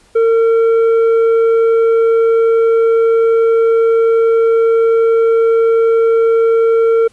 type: tone with tanh clipping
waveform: sine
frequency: 455.3 Hz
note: A#4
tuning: 41 cents flat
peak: -9 dBFS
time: 0.15-7.08 s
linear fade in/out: 10 ms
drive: 6 dB
effects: pink hiss -50 dBFS RMS until 7.12 s + resampled to 24000 Hz